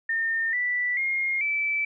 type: tone with pitch steps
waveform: sine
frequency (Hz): 1817 / 1970 / 2136 / 2316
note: A#6 / B6 / C7 / D7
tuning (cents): -45 / -5 / +35 / -25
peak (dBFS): -23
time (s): 0.09-1.85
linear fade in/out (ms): 5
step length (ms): 440
effects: none